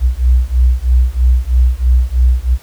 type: beating tone pair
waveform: sine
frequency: 60.6 / 63.7 Hz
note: B1 / C2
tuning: -32 / -46 cents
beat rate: 3.1 Hz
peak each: -11 dBFS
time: 0-2.58 s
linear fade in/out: 50 ms
effects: pink hiss -42 dBFS RMS until 2.62 s